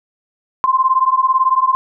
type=beating tone pair; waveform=sine; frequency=1037 / 1055 Hz; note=C6 / C6; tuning=-16 / +14 cents; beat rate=18 Hz; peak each=-14 dBFS; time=0.64-1.75 s; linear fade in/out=0 ms; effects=none